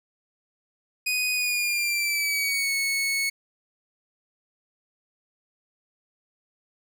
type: tone with pitch glide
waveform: sawtooth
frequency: 2489 to 2205 Hz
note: D#7 to C#7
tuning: 0 to -10 cents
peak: -20 dBFS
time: 1.06-3.3 s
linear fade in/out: 10 ms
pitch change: -210 cents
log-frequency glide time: 1.33-2.73 s
effects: none